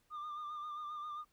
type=tone with vibrato; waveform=sine; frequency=1202 Hz; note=D6; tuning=40 cents sharp; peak=-38 dBFS; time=0.1-1.25 s; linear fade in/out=50 ms; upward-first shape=sine; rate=7.5 Hz; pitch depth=38 cents each way; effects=tanh soft clip ceiling -40 dBFS + pink hiss -75 dBFS RMS until 1.32 s